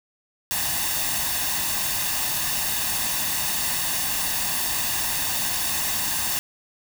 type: noise with comb filter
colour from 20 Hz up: white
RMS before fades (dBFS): -25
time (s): 0.51-6.39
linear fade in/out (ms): 0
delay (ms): 1.1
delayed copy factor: +0.6
effects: none